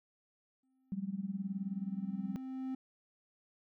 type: tone with exponential growth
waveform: triangle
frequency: 261.6 Hz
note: C4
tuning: in tune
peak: -33 dBFS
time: 0.63-2.75 s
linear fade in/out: 5 ms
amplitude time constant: 460 ms
type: tone with tremolo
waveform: sine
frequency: 194.9 Hz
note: G3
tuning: 10 cents flat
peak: -32 dBFS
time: 0.92-2.36 s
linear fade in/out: 0 ms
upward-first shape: sine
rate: 19 Hz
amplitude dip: 85%
effects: none